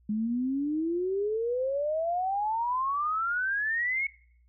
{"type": "exponential sweep", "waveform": "sine", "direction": "up", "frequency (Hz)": [207.7, 2217], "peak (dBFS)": -26, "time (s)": [0.09, 4.07], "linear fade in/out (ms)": 5, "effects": ["noise-tail reverb RT60 0.6 s tail -22 dB re dry", "added 60 Hz sine -59 dBFS peak until 4.48 s"]}